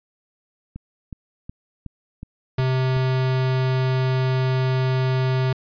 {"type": "click train", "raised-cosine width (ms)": 5, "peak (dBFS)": -21, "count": 7, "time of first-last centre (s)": [0.76, 2.966], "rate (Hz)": 2.72}
{"type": "tone", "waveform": "square", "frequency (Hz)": 130, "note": "C3", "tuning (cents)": -11, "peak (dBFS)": -19, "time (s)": [2.58, 5.53], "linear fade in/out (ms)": 5}
{"effects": ["resampled to 11025 Hz"]}